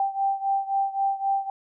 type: beating tone pair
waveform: sine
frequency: 784 / 787.8 Hz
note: G5 / G5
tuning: 0 / +8 cents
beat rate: 3.8 Hz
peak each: -24 / -27 dBFS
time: 0-1.5 s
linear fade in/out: 2 ms
effects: none